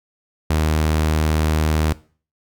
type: tone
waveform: sawtooth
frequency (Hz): 77.78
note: D#2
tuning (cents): 0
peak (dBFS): -12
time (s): 0.5-1.93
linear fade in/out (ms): 5
effects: noise-tail reverb RT60 0.4 s tail -19 dB re dry